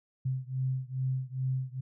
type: beating tone pair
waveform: sine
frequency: 129.5 / 131.9 Hz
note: C3 / C3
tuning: -17 / +14 cents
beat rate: 2.4 Hz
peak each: -32 / -33 dBFS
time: 0.25-1.81 s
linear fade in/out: 10 ms
effects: none